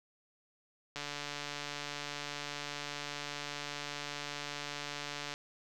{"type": "click train", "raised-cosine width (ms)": 0.2, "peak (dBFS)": -22, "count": 636, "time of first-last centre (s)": [0.96, 5.339], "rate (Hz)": 145, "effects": []}